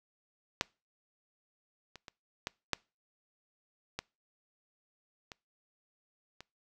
clicks, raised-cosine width 0.2 ms, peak -10 / -30 / -29 / -17 / -11 / -18 / -27 / -29 dBFS, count 8, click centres 0.611 / 1.957 / 2.082 / 2.471 / 2.733 / 3.99 / 5.318 / 6.406 s, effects noise-tail reverb RT60 0.3 s tail -25 dB re dry

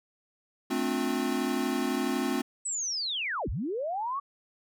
square chord, D minor seventh, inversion second, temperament equal with one note detuned, 220 / 261.6 / 293.7 / 357.6 Hz, A3 / C4 / D4 / F4, 0 / 0 / 0 / +41 cents, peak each -35 / -31 / -35 / -34 dBFS, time 0.7-2.42 s, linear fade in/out 10 ms
sine linear two-way sweep, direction down then up, 8090 to 34.17 to 1153 Hz, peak -29 dBFS, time 2.65-4.2 s, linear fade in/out 10 ms, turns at 3.49 s
effects none

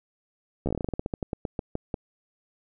slowing click train, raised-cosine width 2 ms, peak -15 dBFS, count 20, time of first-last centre 0.66-1.942 s, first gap 13 ms, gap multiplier 1.16, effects none

